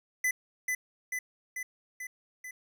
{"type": "tone with echo", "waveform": "square", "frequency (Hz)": 2007, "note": "B6", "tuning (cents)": 27, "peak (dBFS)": -26, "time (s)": [0.24, 0.31], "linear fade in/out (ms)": 5, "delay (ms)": 440, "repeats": 5, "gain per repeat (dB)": -3, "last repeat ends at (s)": 2.51, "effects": []}